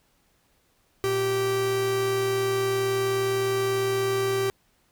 45% pulse tone pair together, 116.54 / 389.1 Hz, A#2 / G4, 0 / -13 cents, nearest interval octave + major sixth, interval 2087 cents, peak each -33 / -23 dBFS, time 1.04-4.5 s, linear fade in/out 0 ms, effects pink hiss -66 dBFS RMS until 4.91 s

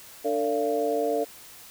sine tone cluster, 294.3 / 450.4 / 578 / 687 Hz, D4 / A4 / D5 / F5, +4 / +40 / -28 / -29 cents, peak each -32 / -26 / -29 / -29 dBFS, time 0.24-1.25 s, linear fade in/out 20 ms, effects white hiss -47 dBFS RMS until 1.7 s

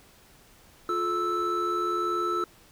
triangle tone cluster, 352 / 433.5 / 1317 Hz, F4 / A4 / E6, +14 / -26 / -2 cents, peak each -28 / -34 / -25 dBFS, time 0.89-2.44 s, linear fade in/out 2 ms, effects pink hiss -56 dBFS RMS until 2.71 s

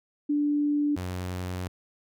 sine / sawtooth tone pair in turn, 292.8 / 90.96 Hz, D4 / F#2, -5 / -29 cents, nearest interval octave + minor sixth, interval 2024 cents, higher first, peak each -22 / -27 dBFS, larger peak first, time 0.29-0.96 / 0.96-1.68 s, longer second, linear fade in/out 10 ms, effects none

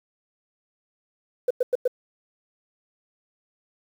sine tone bursts, 500 Hz, B4, 21 cents sharp, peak -16 dBFS, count 4, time 1.48-1.878 s, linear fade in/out 5 ms, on 26 ms, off 98 ms, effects tanh soft clip ceiling -13 dBFS + 8-bit

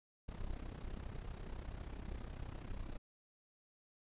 brown noise with amplitude modulation, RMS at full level -42 dBFS, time 0.28-2.98 s, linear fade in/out 10 ms, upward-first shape sine, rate 32.2 Hz, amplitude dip 75%, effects resampled to 8000 Hz

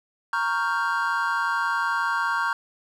triangle chord, G half-diminished seventh, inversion first, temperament equal, 932.3 / 1108.7 / 1396.9 / 1568 Hz, Bb5 / Db6 / F6 / G6, 0 / 0 / 0 / 0 cents, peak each -26 dBFS, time 0.33-2.53 s, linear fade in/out 2 ms, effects none

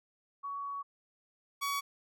sine / sawtooth tone pair in turn, 1124 / 1128.2 Hz, C#6 / C#6, +24 / +30 cents, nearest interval unison, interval 6 cents, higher second, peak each -36 / -28 dBFS, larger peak second, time 0.43-0.83 / 1.61-1.81 s, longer first, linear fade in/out 20 ms, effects none

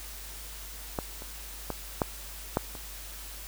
clicks, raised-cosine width 1 ms, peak -15 / -29 / -17 / -10 / -10 / -27 dBFS, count 6, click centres 0.988 / 1.221 / 1.703 / 2.018 / 2.571 / 2.752 s, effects added 50 Hz sine -44 dBFS peak until 3.47 s + white hiss -44 dBFS RMS until 3.47 s

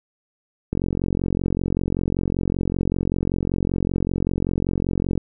click train, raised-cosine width 3 ms, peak -9 dBFS, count 202, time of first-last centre 0.73-5.177 s, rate 45.2 Hz, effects none

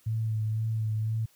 sine tone with vibrato, 110 Hz, A2, in tune, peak -26 dBFS, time 0.06-1.26 s, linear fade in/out 10 ms, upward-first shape sine, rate 2 Hz, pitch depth 25 cents each way, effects white hiss -63 dBFS RMS until 1.35 s

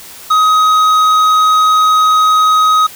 triangle tone with tanh clipping, 1261 Hz, D#6, 23 cents sharp, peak -8 dBFS, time 0.3-2.87 s, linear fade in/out 10 ms, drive 13 dB, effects white hiss -33 dBFS RMS until 2.95 s

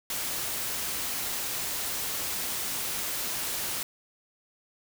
white noise, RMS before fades -32 dBFS, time 0.1-3.83 s, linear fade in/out 2 ms, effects none

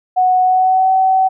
sine tone with pitch glide, 738 to 758.7 Hz, F#5 to F#5, -5 to +43 cents, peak -9 dBFS, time 0.16-1.29 s, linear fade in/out 20 ms, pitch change +48 cents, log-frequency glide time 0.42-0.91 s, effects none

